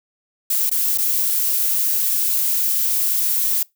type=noise with dropouts; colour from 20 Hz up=violet; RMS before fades=-19 dBFS; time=0.5-3.63 s; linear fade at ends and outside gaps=5 ms; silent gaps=0.696-0.714 / 0.977-0.983 s; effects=noise-tail reverb RT60 0.2 s tail -24 dB re dry